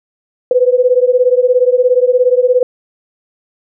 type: beating tone pair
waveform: sine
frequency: 493 / 510 Hz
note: B4 / C5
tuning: -3 / -44 cents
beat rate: 17 Hz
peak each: -10 / -11 dBFS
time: 0.51-2.63 s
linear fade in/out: 2 ms
effects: none